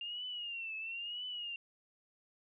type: tone with vibrato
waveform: sine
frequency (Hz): 2794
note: F7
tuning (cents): 0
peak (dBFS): -39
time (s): 0.01-1.56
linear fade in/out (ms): 2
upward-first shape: triangle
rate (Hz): 1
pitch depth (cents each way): 130
effects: none